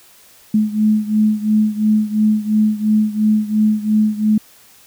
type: beating tone pair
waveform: sine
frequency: 213.2 / 216.1 Hz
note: G#3 / A3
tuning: +46 / -31 cents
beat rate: 2.9 Hz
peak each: -14 / -17 dBFS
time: 0.54-4.38 s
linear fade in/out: 5 ms
effects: white hiss -47 dBFS RMS until 4.86 s